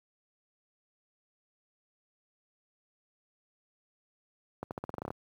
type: accelerating click train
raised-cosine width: 1 ms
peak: -22 dBFS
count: 11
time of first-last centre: 4.63-5.105 s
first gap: 79 ms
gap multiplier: 0.88
effects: high-pass 80 Hz 12 dB/octave + 10-bit